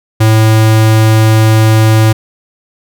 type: tone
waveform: square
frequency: 110 Hz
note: A2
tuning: in tune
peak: -5 dBFS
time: 0.2-2.13 s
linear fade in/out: 10 ms
effects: none